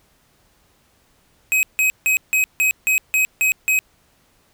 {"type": "tone bursts", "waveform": "square", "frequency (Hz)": 2534, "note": "D#7", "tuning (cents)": 31, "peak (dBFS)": -15, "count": 9, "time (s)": [1.52, 3.79], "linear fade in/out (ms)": 0, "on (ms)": 110, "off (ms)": 160, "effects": ["pink hiss -59 dBFS RMS until 4.53 s"]}